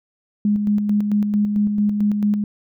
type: tone with tremolo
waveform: sine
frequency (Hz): 207.4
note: G#3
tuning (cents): -2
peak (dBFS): -14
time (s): 0.45-2.44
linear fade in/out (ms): 2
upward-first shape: square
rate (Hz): 4.5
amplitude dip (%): 40
effects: none